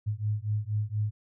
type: beating tone pair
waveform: sine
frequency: 103.83 / 108.03 Hz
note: G#2 / A2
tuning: 0 / -31 cents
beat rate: 4.2 Hz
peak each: -30 dBFS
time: 0.06-1.11 s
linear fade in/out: 20 ms
effects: none